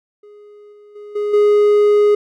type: tone with level steps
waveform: triangle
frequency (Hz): 415.3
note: G#4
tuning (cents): 0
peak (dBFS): -37 / -39 / -30 / -15 / -7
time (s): 0.23-2.15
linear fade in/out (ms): 5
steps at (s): 0.72 / 0.95 / 1.15 / 1.33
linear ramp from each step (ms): 10
effects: none